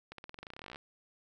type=accelerating click train; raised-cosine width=0.3 ms; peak=-29 dBFS; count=21; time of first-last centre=0.12-0.759 s; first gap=63 ms; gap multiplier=0.92; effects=none